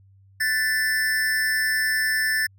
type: tone with amplitude modulation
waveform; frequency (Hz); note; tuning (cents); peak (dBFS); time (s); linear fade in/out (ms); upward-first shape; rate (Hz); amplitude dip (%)
square; 1760; A6; 0; -18; 0.4-2.47; 10; sine; 250; 65
effects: added 97 Hz sine -51 dBFS peak until 2.58 s